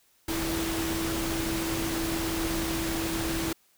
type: tone in noise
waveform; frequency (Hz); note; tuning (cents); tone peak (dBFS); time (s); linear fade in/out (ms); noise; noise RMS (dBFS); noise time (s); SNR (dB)
sine; 328.6; E4; -5; -30; 0.28-3.53; 5; pink; -32; 0.28-3.53; -1
effects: white hiss -65 dBFS RMS until 3.77 s